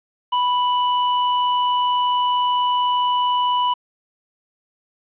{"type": "tone", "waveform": "square", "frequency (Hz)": 987.8, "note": "B5", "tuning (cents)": 0, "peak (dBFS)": -17, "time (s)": [0.32, 3.74], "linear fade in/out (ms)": 10, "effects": ["resampled to 8000 Hz", "8-bit"]}